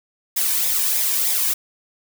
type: noise with flanger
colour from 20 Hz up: blue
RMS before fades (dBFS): -20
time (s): 0.36-1.54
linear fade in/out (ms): 10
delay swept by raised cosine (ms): 0.67 to 1.52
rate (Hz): 3.2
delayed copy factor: -0.55
effects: none